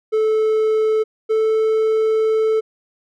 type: tone pair in turn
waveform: triangle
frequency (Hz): 436 / 439.3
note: A4 / A4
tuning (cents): -16 / -3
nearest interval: unison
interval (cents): 13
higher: second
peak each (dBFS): -12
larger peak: neither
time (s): 0.12-1.04 / 1.29-2.61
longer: second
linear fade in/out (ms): 20
effects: none